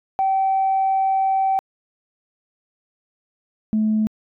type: tone pair in turn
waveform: sine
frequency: 771 / 216.4 Hz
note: G5 / A3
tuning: -29 / -29 cents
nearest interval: octave + minor seventh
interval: 2200 cents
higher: first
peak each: -15 dBFS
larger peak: neither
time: 0.19-1.59 / 3.73-4.07 s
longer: first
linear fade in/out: 0 ms
effects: tanh soft clip ceiling -12 dBFS